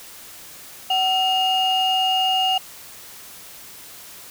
sine tone pair together, 753.8 / 2846 Hz, F#5 / F7, +32 / +32 cents, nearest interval octave + major seventh, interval 2300 cents, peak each -18 dBFS, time 0.9-2.58 s, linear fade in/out 5 ms, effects tanh soft clip ceiling -13 dBFS + white hiss -41 dBFS RMS until 4.3 s

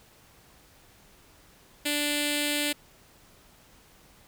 5% pulse tone with notch filter, 293.7 Hz, D4, in tune, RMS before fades -28 dBFS, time 1.85-2.73 s, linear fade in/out 10 ms, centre 1100 Hz, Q 0.52, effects pink hiss -57 dBFS RMS until 4.27 s

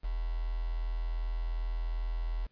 sine tone with quantisation, 41.31 Hz, E1, 4 cents sharp, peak -30 dBFS, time 0.03-2.47 s, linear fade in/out 20 ms, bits 8, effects pink hiss -74 dBFS RMS until 2.51 s + resampled to 11025 Hz

